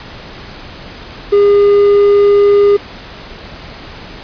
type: tone with quantisation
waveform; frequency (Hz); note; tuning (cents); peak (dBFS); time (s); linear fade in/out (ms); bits
triangle; 406.5; G#4; -37; -3; 1.32-2.77; 10; 5
effects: pink hiss -31 dBFS RMS until 4.23 s + resampled to 11025 Hz